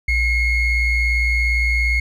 triangle ring-modulated tone, 1108.7 Hz, C#6, in tune, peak -10 dBFS, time 0.08-2 s, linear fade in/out 5 ms, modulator 1050 Hz, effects none

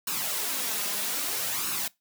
white noise with flanger, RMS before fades -30 dBFS, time 0.07-1.88 s, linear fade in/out 5 ms, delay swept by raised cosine 0.74 to 4.94 ms, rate 0.62 Hz, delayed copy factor +0.6, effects noise-tail reverb RT60 0.2 s tail -22 dB re dry + high-pass 150 Hz 12 dB/octave

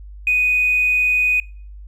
triangle tone with tanh clipping, 2489 Hz, D#7, in tune, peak -13 dBFS, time 0.27-1.4 s, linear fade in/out 2 ms, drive 1 dB, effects noise-tail reverb RT60 0.5 s tail -25 dB re dry + added 50 Hz sine -34 dBFS peak until 1.87 s

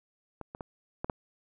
clicks, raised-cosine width 1 ms, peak -25 / -26 / -24 / -18 / -16 dBFS, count 5, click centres 0.413 / 0.549 / 0.608 / 1.045 / 1.098 s, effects none

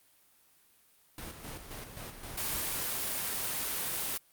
pink noise with tremolo, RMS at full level -42 dBFS, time 1.18-2.83 s, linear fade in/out 2 ms, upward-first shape square, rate 3.8 Hz, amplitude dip 50%
white noise, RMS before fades -34 dBFS, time 2.37-4.18 s, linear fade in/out 10 ms
effects white hiss -65 dBFS RMS until 4.32 s + Opus 32 kbps

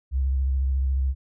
sine tone with vibrato, 66.6 Hz, C2, 31 cents sharp, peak -20 dBFS, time 0.11-1.15 s, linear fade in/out 50 ms, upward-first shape sine, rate 14 Hz, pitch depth 48 cents each way, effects none

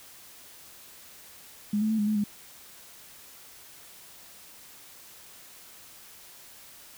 sine tone with pitch steps, 207.7 / 216.5 / 220 / 207.6 / 213.8 / 206.3 Hz, G#3 / A3 / A3 / G#3 / A3 / G#3, 0 / -28 / 0 / 0 / -49 / -11 cents, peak -23 dBFS, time 1.73-2.24 s, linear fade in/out 5 ms, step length 85 ms, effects white hiss -50 dBFS RMS until 6.97 s

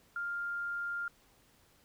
sine tone, 1400 Hz, F6, 4 cents sharp, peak -34 dBFS, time 0.16-1.08 s, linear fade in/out 2 ms, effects pink hiss -66 dBFS RMS until 1.84 s

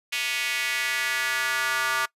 square tone with high-pass filter sweep, 130.81 Hz, C3, in tune, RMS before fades -26 dBFS, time 0.12-2.06 s, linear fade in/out 10 ms, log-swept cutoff 2500 to 1300 Hz, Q 2.7, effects noise-tail reverb RT60 0.1 s tail -22 dB re dry + resampled to 32000 Hz

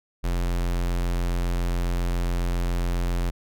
square tone, 43.65 Hz, F1, in tune, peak -23 dBFS, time 0.23-3.31 s, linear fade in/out 20 ms, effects none

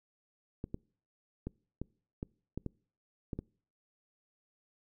clicks, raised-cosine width 3 ms, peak -24 dBFS, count 9, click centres 0.641 / 0.744 / 1.47 / 1.816 / 2.229 / 2.576 / 2.663 / 3.332 / 3.39 s, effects noise-tail reverb RT60 0.5 s tail -26 dB re dry

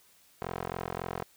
15% pulse tone with band-pass filter, 43.65 Hz, F1, in tune, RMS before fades -37 dBFS, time 0.42-1.23 s, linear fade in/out 0 ms, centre 810 Hz, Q 0.93, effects white hiss -62 dBFS RMS until 1.36 s

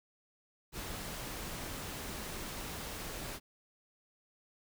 pink noise, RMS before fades -42 dBFS, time 0.72-3.4 s, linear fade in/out 50 ms, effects none

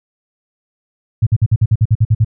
sine tone bursts, 110 Hz, A2, in tune, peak -7 dBFS, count 11, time 1.22-2.247 s, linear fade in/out 10 ms, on 47 ms, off 51 ms, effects none

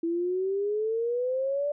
sine exponential sweep, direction up, 329.6 to 589 Hz, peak -25 dBFS, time 0.03-1.72 s, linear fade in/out 5 ms, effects none

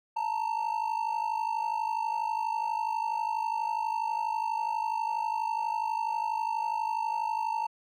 triangle ring-modulated tone, 901 Hz, A5, 41 cents sharp, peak -23 dBFS, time 0.16-7.67 s, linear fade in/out 10 ms, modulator 26.1 Hz, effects none

